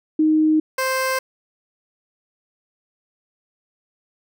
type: tone pair in turn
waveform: sine / 15% pulse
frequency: 311.1 / 523.2 Hz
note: D#4 / C5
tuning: 0 / 0 cents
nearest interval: major sixth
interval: 900 cents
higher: second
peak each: -13 dBFS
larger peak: neither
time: 0.19-0.6 / 0.78-1.19 s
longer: neither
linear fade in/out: 5 ms
effects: none